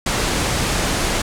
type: low-pass noise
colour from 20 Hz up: pink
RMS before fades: -20 dBFS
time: 0.06-1.22 s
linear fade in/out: 5 ms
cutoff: 9900 Hz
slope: 24 dB/octave
effects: none